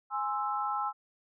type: chord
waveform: sine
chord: Ab augmented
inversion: none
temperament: equal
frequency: 830.6 / 1046.5 / 1318.5 Hz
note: Ab5 / C6 / E6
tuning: 0 / 0 / 0 cents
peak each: -33 / -36 / -33 dBFS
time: 0.1-0.93 s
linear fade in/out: 50 ms
effects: none